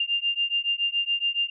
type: beating tone pair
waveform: sine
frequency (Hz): 2794 / 2801.1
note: F7 / F7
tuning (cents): 0 / +5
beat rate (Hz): 7.1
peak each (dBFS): -26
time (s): 0-1.5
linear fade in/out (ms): 5
effects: none